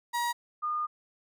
35% pulse / sine tone pair in turn, 954 / 1218.7 Hz, A#5 / D#6, +40 / -36 cents, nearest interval major third, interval 424 cents, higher second, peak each -26 / -28 dBFS, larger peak first, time 0.13-0.33 / 0.62-0.87 s, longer second, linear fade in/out 20 ms, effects none

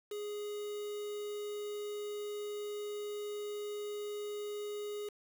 triangle tone with quantisation, 415.3 Hz, G#4, in tune, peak -36 dBFS, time 0.11-5.09 s, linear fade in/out 5 ms, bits 8, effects none

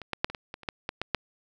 clicks, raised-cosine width 0.3 ms, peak -24 / -13 / -6 / -23 / -20 / -21 / -30 / -13 / -14 / -13 / -8 dBFS, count 11, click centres 0.017 / 0.133 / 0.245 / 0.3 / 0.348 / 0.541 / 0.633 / 0.688 / 0.891 / 1.016 / 1.147 s, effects none

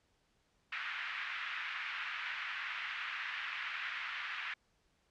white band-pass noise, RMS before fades -41 dBFS, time 0.72-4.54 s, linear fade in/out 5 ms, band 1300 to 2500 Hz, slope 24 dB/octave, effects pink hiss -75 dBFS RMS until 5.1 s + low-pass 7000 Hz 12 dB/octave

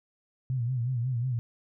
sine tone with vibrato, 123.47 Hz, B2, in tune, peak -26 dBFS, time 0.5-1.39 s, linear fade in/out 0 ms, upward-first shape sine, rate 5.5 Hz, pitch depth 110 cents each way, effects none

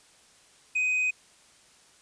sine tone with tanh clipping, 2506 Hz, D#7, 12 cents sharp, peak -24 dBFS, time 0.75-1.11 s, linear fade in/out 10 ms, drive 3 dB, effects white hiss -58 dBFS RMS until 2.01 s + resampled to 22050 Hz

